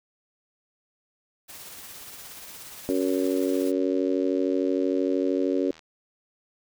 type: noise with tremolo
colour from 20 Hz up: white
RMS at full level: -41 dBFS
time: 1.48-3.72 s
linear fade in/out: 20 ms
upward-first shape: triangle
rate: 17 Hz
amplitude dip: 35%
type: harmonic tone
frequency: 93.1 Hz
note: F#2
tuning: 11 cents sharp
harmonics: 3 / 4 / 5 / 6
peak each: -25 / -27 / -29 / -31 dBFS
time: 2.89-5.71 s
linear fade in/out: 0 ms
type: click train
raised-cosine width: 0.2 ms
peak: -31 dBFS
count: 222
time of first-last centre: 3.03-5.793 s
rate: 80 Hz
effects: none